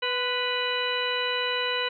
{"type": "harmonic tone with a mistuned harmonic", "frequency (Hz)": 493.9, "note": "B4", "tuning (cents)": 0, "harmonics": [1, 2, 3, 4, 5, 6, 8], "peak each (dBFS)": [-31, -33, -33, -34, -34, -30, -35], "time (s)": [0.02, 1.89], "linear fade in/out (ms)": 10, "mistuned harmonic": 2, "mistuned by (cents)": 40, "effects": []}